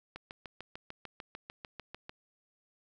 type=click train; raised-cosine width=0.3 ms; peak=-27 dBFS; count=14; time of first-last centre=0.16-2.095 s; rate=6.72 Hz; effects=none